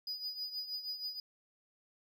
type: tone with tremolo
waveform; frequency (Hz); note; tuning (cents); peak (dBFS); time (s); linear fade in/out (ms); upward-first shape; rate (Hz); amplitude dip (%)
triangle; 4945; D#8; -12; -34; 0.07-1.2; 2; triangle; 6.3; 75
effects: none